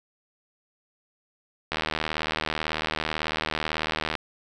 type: click train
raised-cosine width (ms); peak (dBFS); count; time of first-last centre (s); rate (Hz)
0.3; -10; 191; 1.72-4.153; 78.1
effects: none